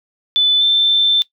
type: tone pair in turn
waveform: sine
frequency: 3500 / 3549 Hz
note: A7 / A7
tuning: -10 / +14 cents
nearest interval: unison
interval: 24 cents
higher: second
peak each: -10 dBFS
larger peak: neither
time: 0.36-0.61 / 0.61-1.22 s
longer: second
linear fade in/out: 0 ms
effects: noise-tail reverb RT60 0.1 s tail -19 dB re dry